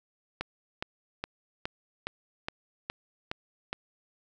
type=click train; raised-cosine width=0.3 ms; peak=-16 dBFS; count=9; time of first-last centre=0.41-3.73 s; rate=2.41 Hz; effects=none